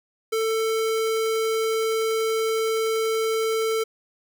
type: tone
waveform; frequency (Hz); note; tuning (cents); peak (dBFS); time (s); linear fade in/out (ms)
square; 444.7; A4; +18; -22; 0.32-3.84; 10
effects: none